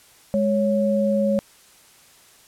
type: tone pair together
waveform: sine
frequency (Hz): 207.7 / 554.5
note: G#3 / C#5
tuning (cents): 0 / 0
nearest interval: octave + perfect fourth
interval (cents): 1700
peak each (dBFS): -20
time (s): 0.34-1.39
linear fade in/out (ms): 0
effects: white hiss -52 dBFS RMS until 2.47 s + low-pass 12000 Hz 12 dB/octave